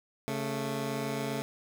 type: tone pair together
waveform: 15% pulse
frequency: 137.8 / 220.6 Hz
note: C#3 / A3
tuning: -10 / +5 cents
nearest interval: minor sixth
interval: 815 cents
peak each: -28 dBFS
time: 0.28-1.42 s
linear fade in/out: 0 ms
effects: none